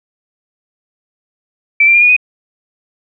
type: tone with pitch steps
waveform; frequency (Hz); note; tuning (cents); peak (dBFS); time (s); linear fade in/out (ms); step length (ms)
sine; 2324 / 2365 / 2406 / 2448 / 2491; D7 / D7 / D7 / D#7 / D#7; -19 / +12 / +41 / -29 / +1; -5; 1.8-2.165; 5; 73
effects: none